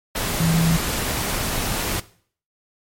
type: tone in noise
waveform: sine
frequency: 164.81 Hz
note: E3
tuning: in tune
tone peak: -16 dBFS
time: 0.4-0.77 s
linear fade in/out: 5 ms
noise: pink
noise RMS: -24 dBFS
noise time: 0.15-2 s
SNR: +5 dB
effects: noise-tail reverb RT60 0.5 s tail -18 dB re dry + MP3 64 kbps